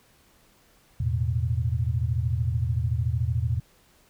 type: chord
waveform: sine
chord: E suspended fourth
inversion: none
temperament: equal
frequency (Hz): 82.41 / 110 / 123.47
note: E2 / A2 / B2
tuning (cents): 0 / 0 / 0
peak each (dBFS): -27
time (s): 1-3.6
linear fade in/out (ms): 5
effects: pink hiss -60 dBFS RMS until 4.09 s